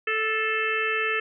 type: harmonic tone with a mistuned harmonic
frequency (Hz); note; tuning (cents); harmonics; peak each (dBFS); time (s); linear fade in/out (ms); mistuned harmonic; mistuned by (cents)
439.4; A4; -2; 1 / 3 / 4 / 5 / 6 / 7; -30 / -30 / -28 / -32 / -28 / -39; 0.07-1.2; 5; 5; -36
effects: none